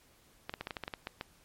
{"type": "clicks", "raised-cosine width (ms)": 0.3, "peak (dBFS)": -21, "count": 11, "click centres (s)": [0.495, 0.539, 0.61, 0.671, 0.708, 0.768, 0.837, 0.879, 0.938, 1.071, 1.211], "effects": ["pink hiss -64 dBFS RMS until 1.44 s", "MP3 64 kbps"]}